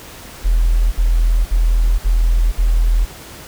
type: tone bursts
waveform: sine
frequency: 41.2 Hz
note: E1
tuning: in tune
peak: -10 dBFS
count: 5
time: 0.44-3.056 s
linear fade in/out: 20 ms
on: 480 ms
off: 54 ms
effects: pink hiss -36 dBFS RMS until 3.47 s